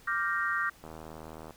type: chord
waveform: sine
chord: G minor seventh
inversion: second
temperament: equal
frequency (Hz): 1174.7 / 1396.9 / 1568 / 1864.7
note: D6 / F6 / G6 / Bb6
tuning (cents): 0 / 0 / 0 / 0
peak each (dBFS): -33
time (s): 0.07-0.7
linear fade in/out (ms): 10
type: click train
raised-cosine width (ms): 1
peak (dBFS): -30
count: 54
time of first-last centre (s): 0.84-1.508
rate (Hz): 79.4
effects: pink hiss -57 dBFS RMS until 1.56 s